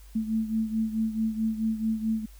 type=beating tone pair; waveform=sine; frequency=220 / 224.6 Hz; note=A3 / A3; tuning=0 / +36 cents; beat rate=4.6 Hz; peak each=-26 / -31 dBFS; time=0.15-2.26 s; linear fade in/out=10 ms; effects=added 50 Hz sine -46 dBFS peak until 2.39 s + white hiss -58 dBFS RMS until 2.39 s